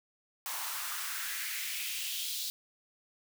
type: noise with high-pass filter sweep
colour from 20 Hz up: white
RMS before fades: -37 dBFS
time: 0.46-2.5 s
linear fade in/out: 0 ms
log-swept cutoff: 870 to 4000 Hz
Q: 2.7
effects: none